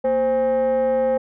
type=tone with frequency modulation; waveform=sine; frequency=523.3 Hz; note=C5; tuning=in tune; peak=-14 dBFS; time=0.04-1.18 s; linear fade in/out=10 ms; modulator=291 Hz; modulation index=0.51; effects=tanh soft clip ceiling -15 dBFS